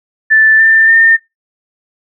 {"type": "tone with pitch steps", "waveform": "sine", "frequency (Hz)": [1760, 1786.6, 1813.7], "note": ["A6", "A6", "A#6"], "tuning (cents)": [0, 26, -48], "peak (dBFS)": -4, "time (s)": [0.3, 1.17], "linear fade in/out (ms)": 20, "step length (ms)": 290, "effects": ["noise-tail reverb RT60 0.2 s tail -23 dB re dry"]}